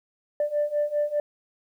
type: beating tone pair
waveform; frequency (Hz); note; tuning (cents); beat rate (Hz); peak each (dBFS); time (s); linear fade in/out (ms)
sine; 587.3 / 592.3; D5 / D5; 0 / +15; 5; -26 / -24; 0.4-1.2; 2
effects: tanh soft clip ceiling -17 dBFS + 10-bit